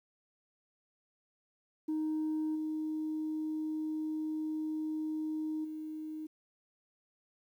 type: tone with level steps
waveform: sine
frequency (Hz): 311.1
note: D#4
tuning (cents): 0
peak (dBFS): -29 / -32 / -38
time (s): 1.88-6.27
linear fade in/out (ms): 10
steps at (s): 2.55 / 5.64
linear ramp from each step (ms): 10
effects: tanh soft clip ceiling -29 dBFS + 11-bit